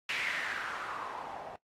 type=noise with low-pass filter sweep; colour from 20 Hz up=blue; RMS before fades=-38 dBFS; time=0.09-1.56 s; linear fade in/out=2 ms; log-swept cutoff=2400 to 680 Hz; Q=3.8; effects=noise-tail reverb RT60 0.1 s tail -18 dB re dry + AAC 48 kbps